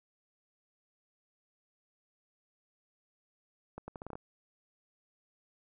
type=accelerating click train; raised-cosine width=1 ms; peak=-28 dBFS; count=8; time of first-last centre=3.78-4.155 s; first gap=100 ms; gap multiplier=0.78; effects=none